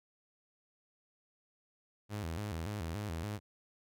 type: tone with vibrato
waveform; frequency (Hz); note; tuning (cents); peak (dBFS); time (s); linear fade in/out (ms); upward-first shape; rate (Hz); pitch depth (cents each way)
sawtooth; 92.5; F#2; 0; -33; 2.09-3.4; 50; square; 3.5; 210
effects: none